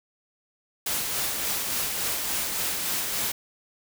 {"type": "noise with tremolo", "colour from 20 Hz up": "white", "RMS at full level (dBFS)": -27, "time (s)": [0.86, 3.32], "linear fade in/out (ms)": 5, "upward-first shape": "sine", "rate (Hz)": 3.5, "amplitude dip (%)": 30, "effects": []}